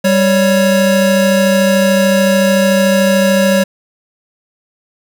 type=tone pair together; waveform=square; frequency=196 / 554.4 Hz; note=G3 / C#5; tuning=0 / 0 cents; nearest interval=octave + tritone; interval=1800 cents; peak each=-12 dBFS; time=0.04-3.64 s; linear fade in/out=10 ms; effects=none